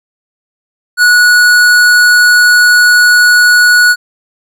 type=tone with hard clipping; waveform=sine; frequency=1464 Hz; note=F#6; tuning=19 cents flat; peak=-5 dBFS; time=0.97-3.96 s; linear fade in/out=50 ms; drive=15 dB; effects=none